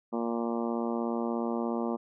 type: harmonic tone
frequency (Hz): 116.8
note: A#2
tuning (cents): +4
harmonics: 2 / 3 / 4 / 5 / 6 / 7 / 8 / 9 / 10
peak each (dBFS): -31 / -35 / -37 / -39 / -41 / -42 / -43 / -44 / -45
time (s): 0.12-1.97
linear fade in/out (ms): 20
effects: none